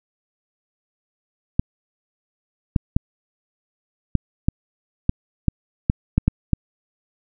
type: clicks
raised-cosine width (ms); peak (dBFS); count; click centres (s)
5; -3; 11; 1.595 / 2.762 / 2.965 / 4.153 / 4.485 / 5.094 / 5.483 / 5.899 / 6.18 / 6.28 / 6.533
effects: none